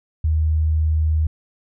sine tone, 78.3 Hz, D#2, 11 cents sharp, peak -15 dBFS, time 0.24-1.27 s, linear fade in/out 5 ms, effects none

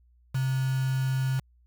sine tone with quantisation, 131.9 Hz, C3, 14 cents sharp, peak -24 dBFS, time 0.34-1.4 s, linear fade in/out 10 ms, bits 6, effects added 60 Hz sine -58 dBFS peak until 1.66 s

